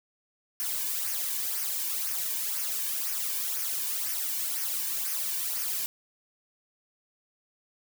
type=noise with flanger; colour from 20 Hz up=blue; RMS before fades=-31 dBFS; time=0.6-5.86 s; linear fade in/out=0 ms; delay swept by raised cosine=0.25 to 1.55 ms; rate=2 Hz; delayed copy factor=-0.65; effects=none